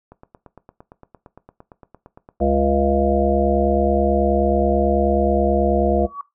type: click train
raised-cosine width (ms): 1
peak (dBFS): -27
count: 21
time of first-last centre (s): 0.12-2.403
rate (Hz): 8.76
type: harmonic tone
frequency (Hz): 69.3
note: C#2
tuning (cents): 0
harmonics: 1 / 3 / 5 / 7 / 9 / 10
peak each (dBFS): -22 / -22 / -22 / -22 / -22 / -22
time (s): 2.4-6.07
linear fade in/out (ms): 20
type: tone with exponential growth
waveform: sine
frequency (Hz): 1132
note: C#6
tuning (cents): +36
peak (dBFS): -23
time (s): 5.98-6.21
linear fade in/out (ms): 2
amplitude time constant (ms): 49
effects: noise-tail reverb RT60 0.2 s tail -17 dB re dry